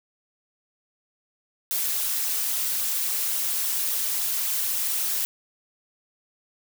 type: noise with flanger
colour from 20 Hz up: blue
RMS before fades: -26 dBFS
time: 1.71-5.25 s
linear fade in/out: 0 ms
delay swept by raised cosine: 0.41 to 3.91 ms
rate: 3.6 Hz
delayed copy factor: -0.5
effects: none